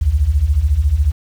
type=beating tone pair; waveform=sine; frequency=63.3 / 77.3 Hz; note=B1 / D#2; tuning=+43 / -11 cents; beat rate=14 Hz; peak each=-16 / -13 dBFS; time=0.01-1.12 s; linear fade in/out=10 ms; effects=7-bit